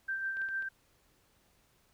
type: tone with tremolo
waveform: sine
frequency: 1568 Hz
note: G6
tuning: in tune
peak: -31 dBFS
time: 0.08-0.69 s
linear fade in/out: 10 ms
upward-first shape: sine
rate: 6.6 Hz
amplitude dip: 40%
type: clicks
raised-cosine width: 0.3 ms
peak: -37 dBFS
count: 4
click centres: 0.37 / 0.417 / 0.488 / 0.624 s
effects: pink hiss -69 dBFS RMS until 1.93 s

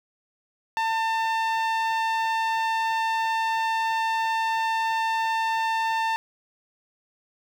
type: tone with low-pass filter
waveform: sawtooth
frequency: 897 Hz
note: A5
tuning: 33 cents sharp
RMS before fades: -25 dBFS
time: 0.77-6.16 s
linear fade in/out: 0 ms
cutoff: 3800 Hz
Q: 0.55
effects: 8-bit

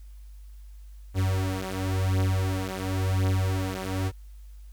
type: beating tone pair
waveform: 45% pulse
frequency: 94 / 94.94 Hz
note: F#2 / F#2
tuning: +28 / +45 cents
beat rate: 0.94 Hz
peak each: -27 dBFS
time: 1.14-4.12 s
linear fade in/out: 50 ms
effects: added 50 Hz sine -42 dBFS peak until 4.72 s + white hiss -65 dBFS RMS until 4.72 s

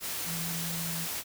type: tone in noise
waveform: sine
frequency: 167 Hz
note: E3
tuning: 23 cents sharp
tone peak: -36 dBFS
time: 0.25-1.08 s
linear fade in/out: 50 ms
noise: white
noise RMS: -35 dBFS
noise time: 0-1.24 s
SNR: -4 dB
effects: none

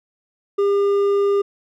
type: tone with hard clipping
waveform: sine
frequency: 401.5 Hz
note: G4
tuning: 41 cents sharp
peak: -16 dBFS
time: 0.58-1.42 s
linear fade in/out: 10 ms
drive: 5 dB
effects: none

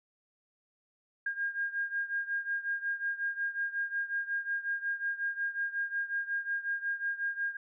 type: beating tone pair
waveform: sine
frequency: 1615 / 1620.5 Hz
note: G#6 / G#6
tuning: -49 / -43 cents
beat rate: 5.5 Hz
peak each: -33 / -36 dBFS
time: 1.26-7.57 s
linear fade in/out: 5 ms
effects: none

